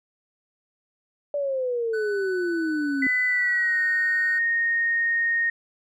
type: exponential sweep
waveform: sine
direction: down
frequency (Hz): 584 to 264.4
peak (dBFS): -23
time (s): 1.34-3.07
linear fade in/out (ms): 2
type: tone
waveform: triangle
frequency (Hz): 1495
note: F#6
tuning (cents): +17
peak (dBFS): -29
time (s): 1.93-4.39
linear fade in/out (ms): 10
type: tone with pitch glide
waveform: sine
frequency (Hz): 2000 to 1855.3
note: B6 to A#6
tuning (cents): +21 to -9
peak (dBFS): -20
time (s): 3.02-5.5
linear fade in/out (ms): 5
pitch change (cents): -130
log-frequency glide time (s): 3.26-3.8
effects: none